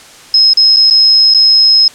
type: tone with dropouts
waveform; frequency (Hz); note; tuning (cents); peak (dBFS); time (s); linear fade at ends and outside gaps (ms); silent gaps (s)
sine; 5140; E8; -45; -3; 0.34-1.88; 2; 0.534-0.572 / 0.763-0.768 / 0.901-0.908 / 1.339-1.346
effects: white hiss -36 dBFS RMS until 1.94 s + low-pass 8000 Hz 12 dB/octave